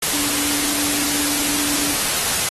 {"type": "tone in noise", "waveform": "sine", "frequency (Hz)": 290, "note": "D4", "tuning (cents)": -22, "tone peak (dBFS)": -27, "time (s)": [0.13, 1.94], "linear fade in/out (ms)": 5, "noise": "white", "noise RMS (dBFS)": -20, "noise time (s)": [0.02, 2.49], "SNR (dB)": -10, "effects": ["AAC 32 kbps"]}